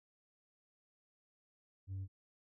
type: tone with tanh clipping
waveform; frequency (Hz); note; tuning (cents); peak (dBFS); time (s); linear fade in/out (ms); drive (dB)
triangle; 96; G2; -36; -40; 1.87-2.08; 50; 7
effects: none